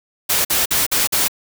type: noise bursts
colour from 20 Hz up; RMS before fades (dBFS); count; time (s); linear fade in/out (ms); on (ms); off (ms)
white; -17; 5; 0.29-1.282; 10; 160; 48
effects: none